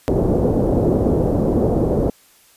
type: low-pass noise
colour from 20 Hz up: white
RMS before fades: -17 dBFS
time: 0.08-2.1 s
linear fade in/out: 0 ms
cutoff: 520 Hz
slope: 24 dB/octave
effects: white hiss -52 dBFS RMS until 2.56 s + resampled to 32000 Hz